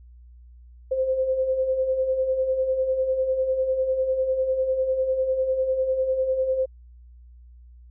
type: beating tone pair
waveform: sine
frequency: 514 / 524 Hz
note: C5 / C5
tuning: -31 / +2 cents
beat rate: 10 Hz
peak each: -30 / -21 dBFS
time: 0.91-6.66 s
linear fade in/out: 10 ms
effects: added 60 Hz sine -45 dBFS peak until 7.9 s